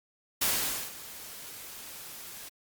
white noise with ADSR envelope, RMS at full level -26 dBFS, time 0.41-2.49 s, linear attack 10 ms, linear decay 490 ms, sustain -18 dB, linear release 8 ms, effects Opus 48 kbps

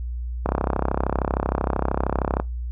click train, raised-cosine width 1 ms, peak -7 dBFS, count 65, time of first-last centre 0.46-2.399 s, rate 33 Hz, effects noise-tail reverb RT60 0.2 s tail -23 dB re dry + added 60 Hz sine -26 dBFS peak until 2.71 s

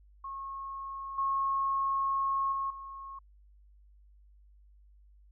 sine tone with level steps, 1089 Hz, C#6, 31 cents flat, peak -37 / -27 / -30 / -41 dBFS, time 0.24-3.19 s, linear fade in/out 5 ms, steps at 1.18 / 2.52 / 2.7 s, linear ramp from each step 5 ms, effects added 50 Hz sine -56 dBFS peak until 5.31 s

